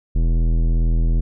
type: tone with tanh clipping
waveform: sine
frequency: 41.2 Hz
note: E1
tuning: in tune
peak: -16 dBFS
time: 0.15-1.21 s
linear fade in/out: 10 ms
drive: 15 dB
effects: none